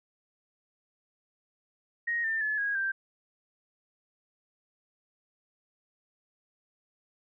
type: tone with pitch steps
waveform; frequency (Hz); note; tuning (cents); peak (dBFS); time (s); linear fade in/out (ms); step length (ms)
sine; 1874 / 1794.5 / 1718.5 / 1645.6 / 1575.8; A#6 / A6 / A6 / G#6 / G6; +9 / +34 / -41 / -16 / +9; -27; 2.07-2.92; 10; 170
effects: none